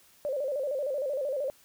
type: tone with vibrato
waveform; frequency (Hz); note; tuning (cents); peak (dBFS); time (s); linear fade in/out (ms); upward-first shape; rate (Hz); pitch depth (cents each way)
sine; 555; C#5; +2; -28; 0.25-1.5; 0; square; 13; 100
effects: white hiss -60 dBFS RMS until 1.64 s